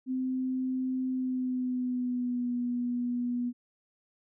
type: tone with pitch glide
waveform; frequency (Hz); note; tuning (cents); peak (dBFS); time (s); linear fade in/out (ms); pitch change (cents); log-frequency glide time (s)
sine; 258.2 to 243.7; C4 to B3; -23 to -23; -28; 0.06-3.53; 50; -100; 1.09-2.53
effects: none